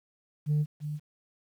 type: tone with echo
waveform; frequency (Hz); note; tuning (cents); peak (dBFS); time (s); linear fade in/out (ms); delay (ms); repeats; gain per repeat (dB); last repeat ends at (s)
sine; 149.7; D3; +33; -21; 0.46-0.66; 50; 340; 1; -10; 1
effects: tanh soft clip ceiling -21 dBFS + 10-bit